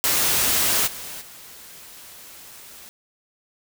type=noise with level steps; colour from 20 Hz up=white; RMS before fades=-20 / -35 / -43 dBFS; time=0.04-2.89 s; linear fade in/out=0 ms; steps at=0.86 / 1.2 s; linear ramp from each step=20 ms; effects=none